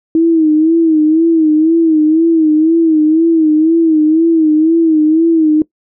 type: tone with vibrato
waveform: sine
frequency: 319.1 Hz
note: D#4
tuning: 44 cents sharp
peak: -6 dBFS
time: 0.15-5.62 s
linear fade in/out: 2 ms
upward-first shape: sine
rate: 2 Hz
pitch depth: 76 cents each way
effects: noise-tail reverb RT60 0.1 s tail -21 dB re dry